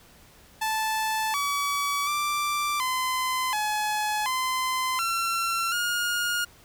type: tone with pitch steps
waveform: sawtooth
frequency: 875 / 1140 / 1176 / 1026 / 848 / 1030 / 1356 / 1427 Hz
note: A5 / C#6 / D6 / C6 / G#5 / C6 / E6 / F6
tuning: -10 / +48 / +2 / -34 / +36 / -28 / +49 / +37 cents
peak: -21 dBFS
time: 0.61-6.45 s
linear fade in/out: 10 ms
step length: 730 ms
effects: pink hiss -54 dBFS RMS until 6.64 s